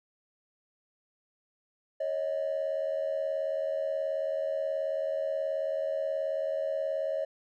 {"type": "ring-modulated tone", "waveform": "triangle", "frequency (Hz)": 590, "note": "D5", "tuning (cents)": 8, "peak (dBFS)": -22, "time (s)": [2, 7.25], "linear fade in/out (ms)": 10, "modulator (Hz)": 39.3, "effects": ["tanh soft clip ceiling -24 dBFS"]}